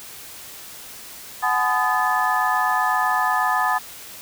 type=tone cluster; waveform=sine; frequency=742 / 850 / 1012 / 1238 / 1733 Hz; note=F#5 / G#5 / B5 / D#6 / A6; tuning=+5 / +40 / +42 / -9 / -27 cents; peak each=-24 dBFS; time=1.42-3.79 s; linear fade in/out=20 ms; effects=white hiss -39 dBFS RMS until 4.21 s